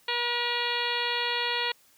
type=harmonic tone with a mistuned harmonic; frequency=480.3 Hz; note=B4; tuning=48 cents flat; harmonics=1 / 2 / 3 / 4 / 5 / 6 / 7 / 8 / 9; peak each=-36 / -33 / -37 / -33 / -35 / -34 / -35 / -37 / -36 dBFS; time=0.08-1.72 s; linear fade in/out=5 ms; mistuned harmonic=6; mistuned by=-23 cents; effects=white hiss -61 dBFS RMS until 1.97 s